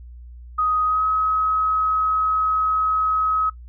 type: tone with pitch glide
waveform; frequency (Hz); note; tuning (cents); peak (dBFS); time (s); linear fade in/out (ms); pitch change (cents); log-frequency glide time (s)
sine; 1252 to 1275.4; D#6 to D#6; +10 to +42; -17; 0.58-3.5; 10; +32; 0.85-1.04
effects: noise-tail reverb RT60 0.1 s tail -18 dB re dry + added 60 Hz sine -37 dBFS peak until 3.68 s